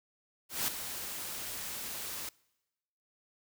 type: noise with ADSR envelope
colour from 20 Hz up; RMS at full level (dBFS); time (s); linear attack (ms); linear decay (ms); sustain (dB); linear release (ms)
white; -30; 0.49-2.29; 190; 4; -10; 3
effects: noise-tail reverb RT60 1.0 s tail -25 dB re dry